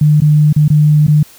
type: tone with dropouts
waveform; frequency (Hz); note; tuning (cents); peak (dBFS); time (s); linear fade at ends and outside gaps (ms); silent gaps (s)
sine; 150.5; D3; +43; -5; 0.01-1.23; 5; 0.204-0.218 / 0.528-0.562 / 0.681-0.701 / 1.068-1.08
effects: white hiss -41 dBFS RMS until 1.38 s